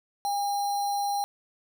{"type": "tone with sample-and-hold", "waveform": "sine", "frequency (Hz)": 809, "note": "G#5", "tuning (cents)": -46, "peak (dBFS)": -25, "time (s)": [0.25, 1.24], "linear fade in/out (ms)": 0, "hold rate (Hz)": 4900, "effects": []}